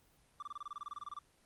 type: tone bursts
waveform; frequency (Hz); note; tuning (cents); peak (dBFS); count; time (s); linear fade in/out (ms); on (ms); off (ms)
triangle; 1174.7; D6; 0; -39; 16; 0.4-1.189; 2; 24; 27
effects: pink hiss -69 dBFS RMS until 1.45 s + Opus 24 kbps